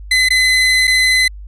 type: tone with dropouts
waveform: 30% pulse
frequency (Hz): 2028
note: B6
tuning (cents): +45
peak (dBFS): -7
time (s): 0.11-1.28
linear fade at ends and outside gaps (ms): 5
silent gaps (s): 0.288-0.304 / 0.872-0.876
effects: added 50 Hz sine -29 dBFS peak until 1.47 s + resampled to 22050 Hz